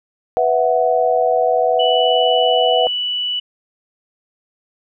sine chord, B suspended fourth, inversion none, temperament equal, 493.9 / 659.3 / 740 Hz, B4 / E5 / F#5, 0 / 0 / 0 cents, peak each -17 dBFS, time 0.37-2.87 s, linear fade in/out 0 ms
sine tone, 2960 Hz, F#7, in tune, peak -18 dBFS, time 1.79-3.4 s, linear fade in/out 10 ms
effects none

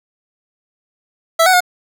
25% pulse tone with pitch steps, 659 / 744 / 720 Hz, E5 / F#5 / F#5, -1 / +9 / -47 cents, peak -5 dBFS, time 1.39-1.606 s, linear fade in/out 10 ms, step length 72 ms, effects none

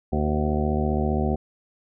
harmonic tone with a mistuned harmonic, 75.2 Hz, D2, 42 cents sharp, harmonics 1 / 2 / 3 / 4 / 5 / 6 / 7 / 8 / 9 / 10, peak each -25 / -29 / -26 / -36 / -29 / -39 / -34 / -38 / -34 / -32 dBFS, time 0.12-1.36 s, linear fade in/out 10 ms, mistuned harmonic 7, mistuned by -31 cents, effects none

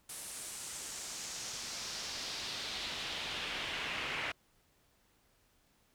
brown noise with band-pass filter sweep, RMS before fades -41 dBFS, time 0.09-4.32 s, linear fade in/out 5 ms, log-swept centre 10000 to 2300 Hz, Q 2, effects pink hiss -71 dBFS RMS until 5.94 s

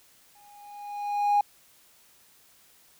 triangle tone with exponential growth, 821 Hz, G#5, 20 cents flat, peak -14 dBFS, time 0.35-1.41 s, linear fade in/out 5 ms, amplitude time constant 230 ms, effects tanh soft clip ceiling -15 dBFS + white hiss -59 dBFS RMS until 2.99 s

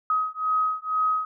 sine beating tone pair, 1263 / 1265.1 Hz, D#6 / D#6, +26 / +28 cents, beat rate 2.1 Hz, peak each -25 dBFS, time 0.1-1.25 s, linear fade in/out 2 ms, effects none

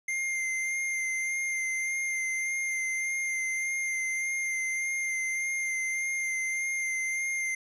square tone with vibrato, 2100 Hz, C7, 6 cents sharp, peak -29 dBFS, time 0.08-7.55 s, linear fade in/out 5 ms, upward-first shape sine, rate 1.7 Hz, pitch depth 18 cents each way, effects resampled to 24000 Hz + 10-bit

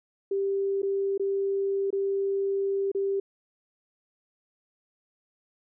sine tone with dropouts, 393.4 Hz, G4, 6 cents sharp, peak -24 dBFS, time 0.31-3.2 s, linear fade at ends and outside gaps 5 ms, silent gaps 0.82-0.829 / 1.178-1.196 / 1.905-1.927 / 2.917-2.948 s, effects none

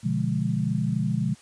sine chord, B diminished seventh, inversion none, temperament equal, 123.47 / 146.83 / 174.61 / 207.7 Hz, B2 / D3 / F3 / Ab3, 0 / 0 / 0 / 0 cents, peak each -28 dBFS, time 0.03-1.35 s, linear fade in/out 20 ms, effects white hiss -53 dBFS RMS until 1.41 s + resampled to 22050 Hz

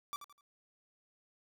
45% pulse tone with echo, 1164 Hz, D6, 16 cents flat, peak -37 dBFS, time 0.13-0.16 s, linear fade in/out 0 ms, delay 83 ms, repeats 3, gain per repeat -10 dB, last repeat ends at 0.409 s, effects none

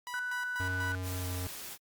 sawtooth tone with tremolo, 981 Hz, B5, 12 cents flat, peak -35 dBFS, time 0.07-0.92 s, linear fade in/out 0 ms, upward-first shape square, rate 4.1 Hz, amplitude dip 70%
sine tone, 1490 Hz, F#6, 12 cents sharp, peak -33 dBFS, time 0.14-0.95 s, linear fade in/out 0 ms
square tone with pitch glide, 92.5 to 90.65 Hz, F#2 to F#2, 0 to -35 cents, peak -35 dBFS, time 0.6-1.47 s, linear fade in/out 0 ms, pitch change -35 cents, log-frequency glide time 0.96-1.31 s
white noise, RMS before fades -43 dBFS, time 1.02-1.78 s, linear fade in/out 50 ms
effects Opus 48 kbps

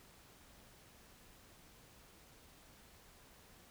silence, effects pink hiss -62 dBFS RMS until 3.7 s

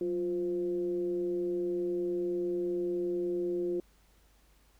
sine tone with frequency modulation, 351.7 Hz, F4, 12 cents sharp, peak -29 dBFS, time 0.01-3.8 s, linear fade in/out 2 ms, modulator 166 Hz, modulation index 0.43, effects added 50 Hz sine -63 dBFS peak until 4.79 s + pink hiss -67 dBFS RMS until 4.79 s

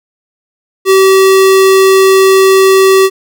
square tone, 383.6 Hz, G4, 37 cents flat, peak -4 dBFS, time 0.85-3.1 s, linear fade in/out 50 ms, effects none

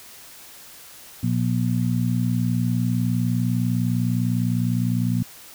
harmonic tone, 59.9 Hz, A#1, 48 cents sharp, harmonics 2 / 3 / 4, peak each -22 / -24 / -25 dBFS, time 1.23-5.23 s, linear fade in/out 5 ms, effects white hiss -44 dBFS RMS until 5.54 s

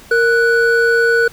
triangle tone pair together, 464.3 / 1481.7 Hz, A#4 / F#6, -7 / +2 cents, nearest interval octave + minor sixth, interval 2009 cents, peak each -11 dBFS, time 0.11-1.28 s, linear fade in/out 5 ms, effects pink hiss -41 dBFS RMS until 1.32 s

